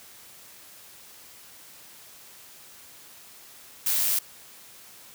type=noise with amplitude modulation; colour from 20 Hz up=blue; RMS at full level=-23 dBFS; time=3.86-4.19 s; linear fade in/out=5 ms; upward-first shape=sine; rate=100 Hz; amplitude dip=30%; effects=white hiss -49 dBFS RMS until 5.14 s + high-pass 60 Hz 12 dB/octave